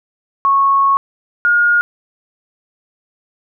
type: tone pair in turn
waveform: sine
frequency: 1101 / 1427.4 Hz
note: C#6 / F6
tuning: -12 / +37 cents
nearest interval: major third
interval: 449 cents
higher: second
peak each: -9 dBFS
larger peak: neither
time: 0.45-0.97 / 1.45-1.81 s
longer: first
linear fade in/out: 0 ms
effects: none